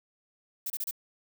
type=noise bursts; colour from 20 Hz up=violet; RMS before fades=-33 dBFS; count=4; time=0.66-0.911 s; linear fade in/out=5 ms; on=41 ms; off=29 ms; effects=none